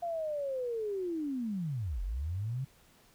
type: linear two-way sweep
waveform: sine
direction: down then up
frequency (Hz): 698.5 to 41.41 to 138.1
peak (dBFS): -32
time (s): 0.02-2.65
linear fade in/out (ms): 10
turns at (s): 2.02
effects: pink hiss -63 dBFS RMS until 3.14 s